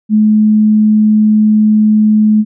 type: tone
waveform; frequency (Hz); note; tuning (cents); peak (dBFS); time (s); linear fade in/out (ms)
sine; 214; A3; -48; -5; 0.09-2.45; 50
effects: none